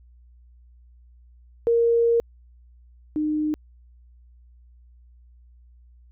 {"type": "tone pair in turn", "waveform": "sine", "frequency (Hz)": [466.2, 304.8], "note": ["A#4", "D#4"], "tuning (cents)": [0, -36], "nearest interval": "perfect fifth", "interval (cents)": 736, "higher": "first", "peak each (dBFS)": [-16, -21], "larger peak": "first", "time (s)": [[1.67, 2.2], [3.16, 3.54]], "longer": "first", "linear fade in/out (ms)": 0, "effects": ["added 60 Hz sine -49 dBFS peak until 6.11 s"]}